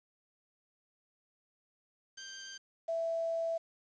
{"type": "tone pair in turn", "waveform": ["5% pulse", "sine"], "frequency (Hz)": [1573, 661.4], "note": ["G6", "E5"], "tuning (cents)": [6, 6], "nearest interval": "octave + minor third", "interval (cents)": 1500, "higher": "first", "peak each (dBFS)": [-30, -31], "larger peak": "first", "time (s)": [[2.17, 2.58], [2.88, 3.58]], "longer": "second", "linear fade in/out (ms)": 10, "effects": ["resampled to 16000 Hz", "10-bit"]}